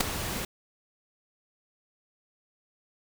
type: noise with ADSR envelope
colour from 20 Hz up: pink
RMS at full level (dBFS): -19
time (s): 0-0.45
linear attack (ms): 8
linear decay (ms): 6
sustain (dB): -14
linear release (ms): 4
effects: none